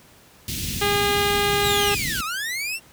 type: band-stop noise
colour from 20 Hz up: pink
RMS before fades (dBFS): -27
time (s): 0.48-2.21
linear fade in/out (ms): 2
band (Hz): 280 to 2600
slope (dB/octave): 24
type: harmonic tone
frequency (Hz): 407.5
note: G#4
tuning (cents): -33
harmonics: 1 / 2 / 3 / 4 / 5 / 6 / 7 / 8 / 9 / 10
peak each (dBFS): -23 / -26 / -28 / -29 / -30 / -31 / -31 / -32 / -33 / -33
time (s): 0.81-1.95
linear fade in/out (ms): 10
type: linear two-way sweep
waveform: sawtooth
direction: down then up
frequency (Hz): 4108 to 1203 to 2782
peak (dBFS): -22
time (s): 1.61-2.8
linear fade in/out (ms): 50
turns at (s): 2.24
effects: pink hiss -51 dBFS RMS until 2.92 s + high-pass 60 Hz 12 dB/octave